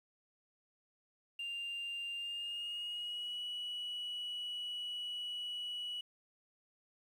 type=tone with pitch glide; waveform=sine; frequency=2794 to 2936 Hz; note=F7 to F#7; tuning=0 to -14 cents; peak=-37 dBFS; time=1.39-6.01 s; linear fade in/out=5 ms; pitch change=+86 cents; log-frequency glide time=2.15-3.41 s; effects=tanh soft clip ceiling -36 dBFS + 11-bit